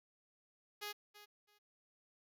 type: tone with echo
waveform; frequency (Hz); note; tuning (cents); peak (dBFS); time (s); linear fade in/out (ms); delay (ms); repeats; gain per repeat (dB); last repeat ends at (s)
5% pulse; 415.3; G#4; 0; -31; 0.81-0.93; 20; 330; 2; -14; 1.59
effects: none